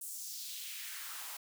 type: noise with high-pass filter sweep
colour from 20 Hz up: white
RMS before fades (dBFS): -44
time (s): 0.01-1.37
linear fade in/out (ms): 5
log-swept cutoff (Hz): 9000 to 760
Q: 1.8
effects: none